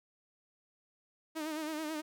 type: tone with vibrato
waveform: sawtooth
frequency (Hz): 310.6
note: D#4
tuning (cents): -3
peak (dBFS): -32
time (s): 1.35-2.02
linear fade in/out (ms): 20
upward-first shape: sine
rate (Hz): 9.2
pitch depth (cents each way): 62
effects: none